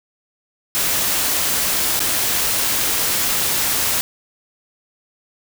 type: noise with dropouts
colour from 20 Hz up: white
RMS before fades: -19 dBFS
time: 0.75-4.01 s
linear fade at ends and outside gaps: 0 ms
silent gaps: 1.993-2.003 s
effects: none